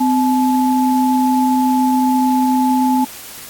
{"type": "tone pair together", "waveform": "sine", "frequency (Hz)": [256.6, 861.4], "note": ["C4", "A5"], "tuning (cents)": [-34, -37], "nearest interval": "octave + major sixth", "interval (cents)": 2097, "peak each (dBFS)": [-13, -16], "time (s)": [0, 3.05], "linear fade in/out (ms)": 10, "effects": ["white hiss -34 dBFS RMS until 3.49 s", "AAC 64 kbps"]}